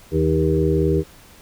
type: harmonic tone with a mistuned harmonic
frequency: 79.2 Hz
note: D#2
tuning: 31 cents sharp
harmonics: 1 / 2 / 4 / 5 / 6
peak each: -22 / -21 / -23 / -20 / -24 dBFS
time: 0.11-1.04 s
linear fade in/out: 50 ms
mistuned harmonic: 4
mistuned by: -30 cents
effects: pink hiss -47 dBFS RMS until 1.41 s